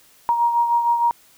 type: beating tone pair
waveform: sine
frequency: 942 / 948.5 Hz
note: A#5 / A#5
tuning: +18 / +30 cents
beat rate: 6.5 Hz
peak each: -16 / -25 dBFS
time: 0.29-1.11 s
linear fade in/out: 0 ms
effects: white hiss -53 dBFS RMS until 1.37 s